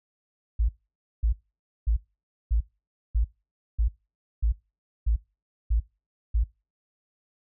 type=tone bursts; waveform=sine; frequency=55 Hz; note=A1; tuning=in tune; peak=-19 dBFS; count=10; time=0.59-6.44 s; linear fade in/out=10 ms; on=99 ms; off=540 ms; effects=noise-tail reverb RT60 0.3 s tail -23 dB re dry